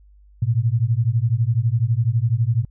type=beating tone pair; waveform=sine; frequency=110 / 122 Hz; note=A2 / B2; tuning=0 / -21 cents; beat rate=12 Hz; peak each=-19 dBFS; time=0.42-2.65 s; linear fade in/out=5 ms; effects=added 50 Hz sine -47 dBFS peak until 2.7 s